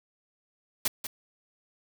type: noise with echo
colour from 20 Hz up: white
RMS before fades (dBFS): -26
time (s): 0.85-0.88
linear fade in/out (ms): 5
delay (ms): 190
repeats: 1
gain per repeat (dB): -9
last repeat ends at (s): 1.07
effects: none